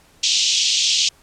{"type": "band-pass noise", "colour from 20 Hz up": "pink", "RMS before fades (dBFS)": -18, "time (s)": [0.23, 1.09], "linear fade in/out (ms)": 5, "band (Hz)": [2800, 6900], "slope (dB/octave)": 48, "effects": ["pink hiss -53 dBFS RMS until 1.22 s", "low-pass 12000 Hz 12 dB/octave"]}